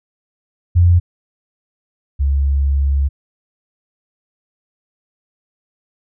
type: tone pair in turn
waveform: sine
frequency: 87.31 / 69.43 Hz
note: F2 / C#2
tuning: 0 / +3 cents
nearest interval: major third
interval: 397 cents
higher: first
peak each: -7 / -12 dBFS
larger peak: first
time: 0.75-1 / 2.19-3.09 s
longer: second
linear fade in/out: 20 ms
effects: none